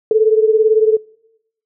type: beating tone pair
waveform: sine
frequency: 432.7 / 450.7 Hz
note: A4 / A4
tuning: -29 / +42 cents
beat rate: 18 Hz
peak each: -11 / -14 dBFS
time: 0.11-0.97 s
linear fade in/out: 2 ms
effects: noise-tail reverb RT60 0.8 s tail -22 dB re dry